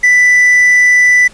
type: tone with quantisation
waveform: triangle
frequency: 1983 Hz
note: B6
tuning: 7 cents sharp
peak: -3 dBFS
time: 0.03-1.28 s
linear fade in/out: 10 ms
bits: 5
effects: pink hiss -40 dBFS RMS until 1.33 s + resampled to 22050 Hz